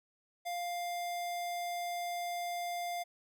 square tone, 700 Hz, F5, 4 cents sharp, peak -36 dBFS, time 0.45-3.04 s, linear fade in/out 20 ms, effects none

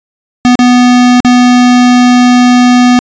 square tone with dropouts, 246.9 Hz, B3, in tune, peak -3 dBFS, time 0.45-2.99 s, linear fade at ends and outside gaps 0 ms, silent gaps 0.554-0.591 / 1.203-1.248 s, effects resampled to 16000 Hz

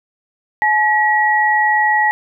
sine tone pair together, 853.5 / 1916 Hz, G#5 / A#6, +47 / +47 cents, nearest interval octave + major second, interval 1400 cents, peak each -14 dBFS, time 0.62-2.11 s, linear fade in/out 0 ms, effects none

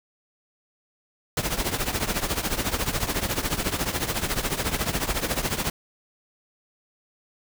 pink noise with tremolo, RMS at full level -23 dBFS, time 1.37-5.7 s, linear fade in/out 2 ms, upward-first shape triangle, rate 14 Hz, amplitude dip 85%, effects none

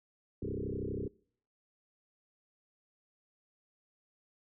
sine tone with frequency modulation, 247.8 Hz, B3, 6 cents sharp, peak -34 dBFS, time 0.42-1.08 s, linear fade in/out 5 ms, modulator 32.4 Hz, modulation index 6.1, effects noise-tail reverb RT60 0.6 s tail -26 dB re dry

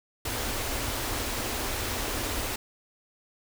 pink band-stop noise, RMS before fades -31 dBFS, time 0.25-2.56 s, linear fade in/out 5 ms, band 130 to 220 Hz, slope 96 dB/octave, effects none

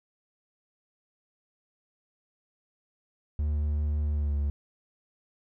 triangle tone with pitch glide, 74.5 to 71.92 Hz, D2 to D2, +25 to -36 cents, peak -23 dBFS, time 3.39-4.5 s, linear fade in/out 0 ms, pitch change -61 cents, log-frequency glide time 4.12-4.35 s, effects none

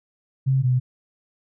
sine tone pair in turn, 133.2 / 126.56 Hz, C3 / B2, +31 / +43 cents, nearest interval minor second, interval 88 cents, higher first, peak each -16 dBFS, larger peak neither, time 0.46-0.63 / 0.63-0.8 s, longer neither, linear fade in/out 20 ms, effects none

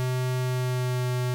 square tone with pitch glide, 127.2 to 125.09 Hz, C3 to B2, -48 to +23 cents, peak -25 dBFS, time 0-1.34 s, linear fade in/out 0 ms, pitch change -29 cents, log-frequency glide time 0.38-1.11 s, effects none

